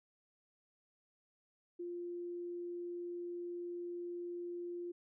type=tone; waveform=sine; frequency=349.2 Hz; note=F4; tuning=in tune; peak=-40 dBFS; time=1.79-4.92 s; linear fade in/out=10 ms; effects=none